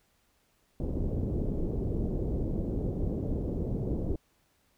pink low-pass noise, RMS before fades -31 dBFS, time 0.8-4.16 s, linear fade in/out 2 ms, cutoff 460 Hz, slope 24 dB/octave, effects pink hiss -70 dBFS RMS until 4.77 s

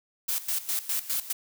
blue noise with tremolo, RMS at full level -28 dBFS, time 0.28-1.33 s, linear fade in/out 10 ms, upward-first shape square, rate 4.9 Hz, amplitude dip 80%, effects none

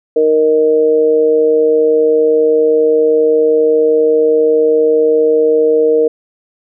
sine tone with amplitude modulation, 466.2 Hz, A#4, in tune, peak -4 dBFS, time 0.16-6.08 s, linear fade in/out 5 ms, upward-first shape sine, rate 155 Hz, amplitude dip 70%, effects none

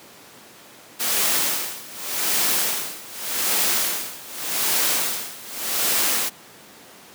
white noise with tremolo, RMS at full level -20 dBFS, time 0.99-6.3 s, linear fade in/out 20 ms, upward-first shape sine, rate 0.85 Hz, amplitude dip 90%, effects pink hiss -45 dBFS RMS until 7.14 s + high-pass 200 Hz 12 dB/octave

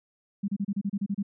sine tone bursts, 200 Hz, G3, 35 cents sharp, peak -25 dBFS, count 10, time 0.43-1.229 s, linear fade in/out 10 ms, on 52 ms, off 31 ms, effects none

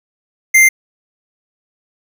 square tone, 2093 Hz, C7, in tune, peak -6 dBFS, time 0.54-0.69 s, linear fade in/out 10 ms, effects none

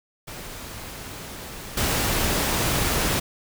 pink noise with level steps, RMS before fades -37 / -23 dBFS, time 0.27-3.2 s, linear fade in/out 10 ms, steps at 1.77 s, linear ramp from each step 5 ms, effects none

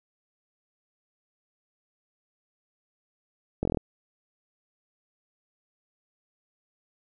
slowing click train, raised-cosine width 2 ms, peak -13 dBFS, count 7, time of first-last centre 3.63-3.772 s, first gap 22 ms, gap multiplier 1.03, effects none

